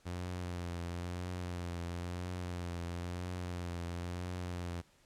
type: tone with vibrato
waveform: sawtooth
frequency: 88 Hz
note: F2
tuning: 14 cents sharp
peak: -34 dBFS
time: 0.05-4.82 s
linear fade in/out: 20 ms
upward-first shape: triangle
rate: 0.99 Hz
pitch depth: 43 cents each way
effects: pink hiss -67 dBFS RMS until 5.05 s + low-pass 10000 Hz 12 dB/octave

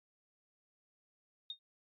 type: tone with exponential decay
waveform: sine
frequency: 3692 Hz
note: A#7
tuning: 17 cents flat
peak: -35 dBFS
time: 1.5-1.59 s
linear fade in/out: 2 ms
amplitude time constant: 18 ms
effects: tanh soft clip ceiling -32 dBFS + MP3 32 kbps

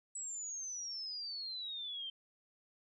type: exponential sweep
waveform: sine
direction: down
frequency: 7902 to 3121 Hz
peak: -40 dBFS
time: 0.15-2.1 s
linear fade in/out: 5 ms
effects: none

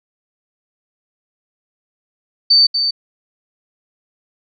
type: tone with echo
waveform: sine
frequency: 4568 Hz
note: D8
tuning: 49 cents flat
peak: -7 dBFS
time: 2.5-2.67 s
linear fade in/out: 10 ms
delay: 240 ms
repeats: 1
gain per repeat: -7 dB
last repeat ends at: 2.91 s
effects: none

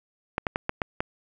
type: clicks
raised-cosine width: 0.5 ms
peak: -10 dBFS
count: 6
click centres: 0.381 / 0.468 / 0.559 / 0.694 / 0.818 / 1.005 s
effects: none

